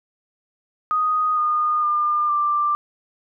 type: tone with pitch steps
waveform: sine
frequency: 1244.5 / 1223.1 / 1202.1 / 1181.5 Hz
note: D#6 / D#6 / D6 / D6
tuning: 0 / -30 / +40 / +10 cents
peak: -17 dBFS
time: 0.91-2.75 s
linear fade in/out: 0 ms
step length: 460 ms
effects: none